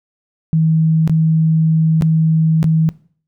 sine tone with dropouts, 160 Hz, D#3, 49 cents sharp, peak -10 dBFS, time 0.53-2.89 s, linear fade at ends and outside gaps 0 ms, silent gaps 1.076-1.096 / 2.011-2.022 / 2.629-2.642 s, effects noise-tail reverb RT60 0.5 s tail -20 dB re dry

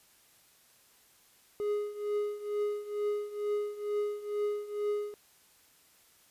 triangle tone with tremolo, 415.3 Hz, G#4, in tune, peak -25 dBFS, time 1.6-5.14 s, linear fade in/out 0 ms, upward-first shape triangle, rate 2.2 Hz, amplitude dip 85%, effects white hiss -63 dBFS RMS until 6.3 s + resampled to 32000 Hz

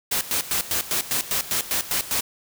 white noise with tremolo, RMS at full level -23 dBFS, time 0.11-2.21 s, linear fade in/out 10 ms, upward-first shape square, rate 5 Hz, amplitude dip 80%, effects none

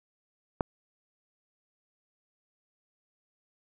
click, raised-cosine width 1 ms, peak -12 dBFS, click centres 0.608 s, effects none

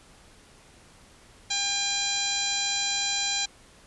harmonic tone with a mistuned harmonic, 803 Hz, G5, 41 cents sharp, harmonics 1 / 2 / 3 / 4 / 5 / 6 / 7 / 8 / 9, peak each -37 / -38 / -34 / -34 / -29 / -37 / -36 / -39 / -32 dBFS, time 1.5-3.46 s, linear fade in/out 10 ms, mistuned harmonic 7, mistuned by +20 cents, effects pink hiss -54 dBFS RMS until 3.86 s + resampled to 24000 Hz

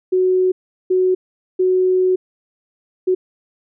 sine tone bursts at uneven times, 370 Hz, F#4, in tune, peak -12 dBFS, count 4, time 0.12-0.52 / 0.9-1.15 / 1.59-2.16 / 3.07-3.15 s, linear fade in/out 10 ms, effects none

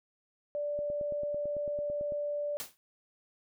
sine tone, 585 Hz, D5, 7 cents flat, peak -31 dBFS, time 0.55-2.57 s, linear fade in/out 0 ms
click train, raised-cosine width 2 ms, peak -32 dBFS, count 13, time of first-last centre 0.79-2.122 s, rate 9.01 Hz
white noise with exponential decay, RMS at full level -35 dBFS, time 2.6-2.77 s, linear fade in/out 0 ms, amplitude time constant 35 ms
effects none

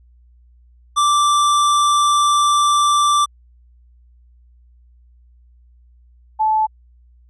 square / sine tone pair in turn, 1173 / 868.8 Hz, D6 / A5, -2 / -22 cents, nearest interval perfect fourth, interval 520 cents, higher first, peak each -13 dBFS, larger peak neither, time 0.96-3.26 / 6.39-6.67 s, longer first, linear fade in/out 20 ms, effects added 60 Hz sine -47 dBFS peak until 7.29 s + resampled to 24000 Hz

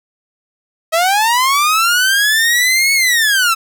sawtooth linear two-way sweep, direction up then down, 633 to 2217 to 1294 Hz, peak -7 dBFS, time 0.92-3.55 s, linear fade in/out 20 ms, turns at 2.93 s, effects none

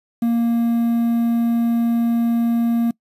triangle tone with quantisation, 233.3 Hz, A#3, 2 cents sharp, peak -13 dBFS, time 0.22-2.91 s, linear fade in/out 5 ms, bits 7, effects noise-tail reverb RT60 0.1 s tail -24 dB re dry + resampled to 32000 Hz

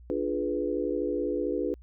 sine chord, D diminished seventh, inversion none, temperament equal with one note detuned, 293.7 / 349.2 / 420.9 / 493.9 Hz, D4 / F4 / Ab4 / Cb5, 0 / 0 / +23 / 0 cents, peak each -32 dBFS, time 0.1-1.74 s, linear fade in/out 0 ms, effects added 60 Hz sine -47 dBFS peak until 1.82 s

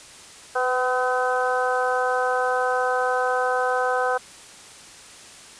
harmonic tone with a mistuned harmonic, 253.8 Hz, B3, 47 cents sharp, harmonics 2 / 3 / 4 / 5 / 6, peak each -24 / -25 / -29 / -28 / -27 dBFS, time 0.55-4.18 s, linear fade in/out 10 ms, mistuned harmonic 2, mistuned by -15 cents, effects white hiss -44 dBFS RMS until 5.59 s + resampled to 22050 Hz

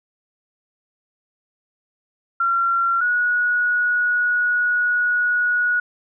sine tone pair in turn, 1370 / 1458.6 Hz, F6 / F#6, -34 / -25 cents, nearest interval minor second, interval 109 cents, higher second, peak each -16 dBFS, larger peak neither, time 2.4-3.01 / 3.01-5.8 s, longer second, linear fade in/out 5 ms, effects none

